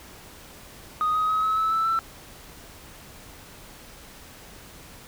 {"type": "tone with pitch steps", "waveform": "sine", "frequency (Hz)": [1244.5, 1259, 1273.6, 1288.4, 1303.4, 1318.5, 1333.8], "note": ["D#6", "D#6", "D#6", "E6", "E6", "E6", "E6"], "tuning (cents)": [0, 20, 40, -40, -20, 0, 20], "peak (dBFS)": -19, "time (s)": [1.01, 1.99], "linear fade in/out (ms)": 0, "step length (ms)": 140, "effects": ["tanh soft clip ceiling -18 dBFS", "pink hiss -46 dBFS RMS until 5.07 s"]}